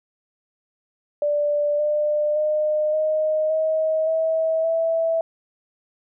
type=tone with pitch steps; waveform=sine; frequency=587.3 / 598.3 / 609.4 / 620.8 / 632.4 / 644.2 / 656.2 Hz; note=D5 / D5 / D#5 / D#5 / D#5 / E5 / E5; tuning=0 / +32 / -36 / -4 / +28 / -40 / -8 cents; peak=-18 dBFS; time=1.22-5.21 s; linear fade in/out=2 ms; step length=570 ms; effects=none